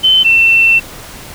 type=tone pair in turn; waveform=sine; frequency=3064 / 2690 Hz; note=G7 / E7; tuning=-40 / +34 cents; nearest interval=major second; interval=226 cents; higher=first; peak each=-5 dBFS; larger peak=neither; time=0.03-0.24 / 0.24-0.8 s; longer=second; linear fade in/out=20 ms; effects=pink hiss -31 dBFS RMS until 1.34 s